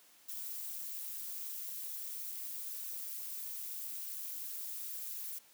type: noise with amplitude modulation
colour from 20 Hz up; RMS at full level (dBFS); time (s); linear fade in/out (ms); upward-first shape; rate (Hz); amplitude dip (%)
violet; -39; 0.28-5.39; 10; sine; 223; 80
effects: white hiss -63 dBFS RMS until 5.53 s + high-pass 150 Hz 12 dB/octave